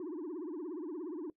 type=tone with vibrato; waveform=sine; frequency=330 Hz; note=E4; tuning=2 cents sharp; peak=-35 dBFS; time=0-1.3 s; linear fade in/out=2 ms; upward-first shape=triangle; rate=17 Hz; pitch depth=270 cents each way; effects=noise-tail reverb RT60 0.1 s tail -21 dB re dry + tanh soft clip ceiling -37 dBFS